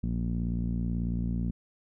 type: tone with low-pass filter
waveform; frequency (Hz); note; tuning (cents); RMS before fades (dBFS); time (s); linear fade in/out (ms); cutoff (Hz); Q
sawtooth; 58.27; A#1; 0; -30; 0.03-1.51; 5; 210; 4.1
effects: none